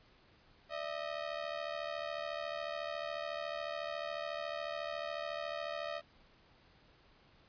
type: ring-modulated tone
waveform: sawtooth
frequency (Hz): 627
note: D#5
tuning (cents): +13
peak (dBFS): -31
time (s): 0.69-6.02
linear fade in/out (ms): 50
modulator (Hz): 37
effects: pink hiss -65 dBFS RMS until 7.48 s + resampled to 11025 Hz